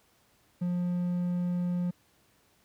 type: tone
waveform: triangle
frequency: 177.1 Hz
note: F3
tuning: 24 cents sharp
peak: -25 dBFS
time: 0.61-1.91 s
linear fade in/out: 10 ms
effects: pink hiss -66 dBFS RMS until 2.64 s + high-pass 60 Hz 12 dB/octave